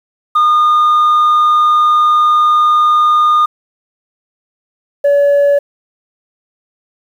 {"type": "tone pair in turn", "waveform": "sine", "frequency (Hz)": [1220, 569.8], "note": ["D#6", "C#5"], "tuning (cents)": [-34, 48], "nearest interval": "octave + minor second", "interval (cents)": 1318, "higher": "first", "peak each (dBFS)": -4, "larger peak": "neither", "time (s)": [[0.35, 3.46], [5.04, 5.59]], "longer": "first", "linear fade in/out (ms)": 10, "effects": ["tanh soft clip ceiling -6 dBFS", "7-bit"]}